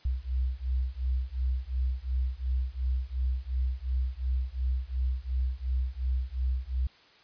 sine beating tone pair, 62.3 / 65.1 Hz, B1 / C2, +16 / -8 cents, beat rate 2.8 Hz, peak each -30 dBFS, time 0.05-6.87 s, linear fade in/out 5 ms, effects white hiss -58 dBFS RMS until 7.23 s + resampled to 11025 Hz

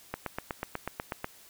click train, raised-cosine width 0.5 ms, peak -17 dBFS, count 10, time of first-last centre 0.14-1.244 s, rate 8.15 Hz, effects white hiss -55 dBFS RMS until 1.49 s

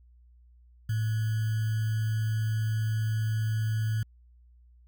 sine tone with sample-and-hold, 110 Hz, A2, in tune, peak -25 dBFS, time 0.89-4.03 s, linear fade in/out 5 ms, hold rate 1575 Hz, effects added 60 Hz sine -54 dBFS peak until 4.87 s

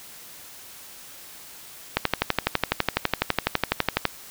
click train, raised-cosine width 0.3 ms, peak -3 dBFS, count 26, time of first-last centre 1.97-4.053 s, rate 12 Hz, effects white hiss -44 dBFS RMS until 4.3 s

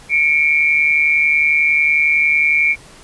sine tone pair together, 2200 / 2351 Hz, C#7 / D7, -14 / +1 cents, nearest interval minor second, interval 115 cents, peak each -15 / -13 dBFS, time 0.09-2.76 s, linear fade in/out 50 ms, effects pink hiss -42 dBFS RMS until 3.03 s + resampled to 24000 Hz

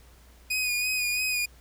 sawtooth tone with vibrato, 2479 Hz, D#7, 7 cents flat, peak -22 dBFS, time 0.5-1.46 s, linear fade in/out 10 ms, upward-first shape sine, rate 3 Hz, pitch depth 31 cents each way, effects added 60 Hz sine -52 dBFS peak until 1.6 s + pink hiss -58 dBFS RMS until 1.6 s

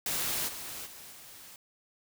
white noise with level steps, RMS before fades -32 / -41 / -48 / -50 dBFS, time 0.06-1.56 s, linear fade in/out 2 ms, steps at 0.47 / 0.85 / 1.11 s, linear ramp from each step 20 ms, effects none

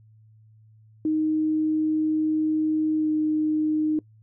sine tone with pitch glide, 311.1 to 308.2 Hz, D#4 to D#4, 0 to -16 cents, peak -20 dBFS, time 1.05-3.99 s, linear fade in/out 2 ms, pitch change -16 cents, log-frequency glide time 2.97-3.09 s, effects noise-tail reverb RT60 0.1 s tail -22 dB re dry + added 109 Hz sine -51 dBFS peak until 4.22 s

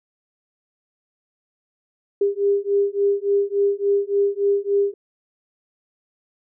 sine beating tone pair, 400 / 403.5 Hz, G4 / G#4, +35 / -50 cents, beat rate 3.5 Hz, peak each -20 dBFS, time 2.21-4.94 s, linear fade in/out 5 ms, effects none

